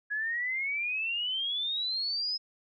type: exponential sweep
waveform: sine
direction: up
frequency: 1667 to 5150 Hz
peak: -29 dBFS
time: 0.1-2.38 s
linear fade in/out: 20 ms
effects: none